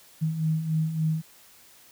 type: beating tone pair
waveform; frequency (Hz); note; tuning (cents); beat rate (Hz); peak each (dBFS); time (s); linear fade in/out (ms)
sine; 155.56 / 159.06; D#3 / D#3; 0 / +38; 3.5; -31 / -24; 0.21-1.22; 20
effects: white hiss -54 dBFS RMS until 1.91 s